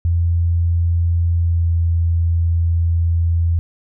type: tone with pitch glide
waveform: sine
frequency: 85 to 84.07 Hz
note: F2 to E2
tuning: -46 to +35 cents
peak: -13 dBFS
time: 0.05-3.59 s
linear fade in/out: 0 ms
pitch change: -19 cents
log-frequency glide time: 1.35-1.71 s
effects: none